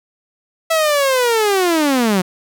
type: linear sweep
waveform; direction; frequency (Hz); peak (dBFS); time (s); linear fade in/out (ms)
sawtooth; down; 659.3 to 176.3; -9; 0.7-2.22; 10
effects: none